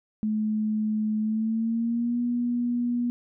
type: tone with pitch glide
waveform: sine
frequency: 215 to 241.3 Hz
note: A3 to B3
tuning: -40 to -40 cents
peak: -23 dBFS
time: 0.23-3.1 s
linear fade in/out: 0 ms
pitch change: +200 cents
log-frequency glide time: 1.2-2.2 s
effects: none